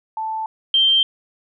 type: tone pair in turn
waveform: sine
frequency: 880 / 3147 Hz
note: A5 / G7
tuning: 0 / +6 cents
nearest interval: octave + minor seventh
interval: 2206 cents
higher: second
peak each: -22 / -12 dBFS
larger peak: second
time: 0.17-0.46 / 0.74-1.03 s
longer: neither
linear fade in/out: 2 ms
effects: none